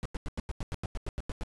brown noise bursts, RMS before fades -33 dBFS, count 13, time 0.03-1.434 s, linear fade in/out 0 ms, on 24 ms, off 91 ms, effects resampled to 24000 Hz

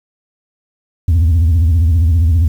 sine tone with vibrato, 82.6 Hz, E2, 4 cents sharp, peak -5 dBFS, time 1.08-2.48 s, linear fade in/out 5 ms, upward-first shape sine, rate 15 Hz, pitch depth 150 cents each way, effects tanh soft clip ceiling -7 dBFS + 7-bit

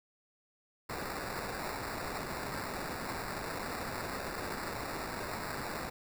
violet noise with sample-and-hold, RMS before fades -39 dBFS, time 0.89-5.9 s, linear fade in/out 10 ms, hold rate 3150 Hz, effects none

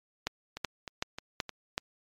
two click trains, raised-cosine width 0.2 ms, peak -12 / -21 dBFS, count 5 / 4, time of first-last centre 0.27-1.779 / 0.57-1.493 s, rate 2.65 / 3.25 Hz, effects MP3 96 kbps

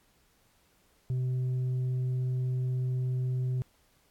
sine tone with tanh clipping, 127.4 Hz, C3, 46 cents flat, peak -28 dBFS, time 1.1-3.62 s, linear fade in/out 0 ms, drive 3 dB, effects pink hiss -67 dBFS RMS until 4.1 s + AAC 64 kbps

